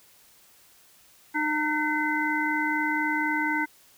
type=harmonic tone with a mistuned harmonic; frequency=304 Hz; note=D#4; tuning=40 cents flat; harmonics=1 / 3 / 5 / 7; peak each=-29 / -29 / -29 / -29 dBFS; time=1.34-3.66 s; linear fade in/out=20 ms; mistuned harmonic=7; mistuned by=-71 cents; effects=white hiss -57 dBFS RMS until 3.97 s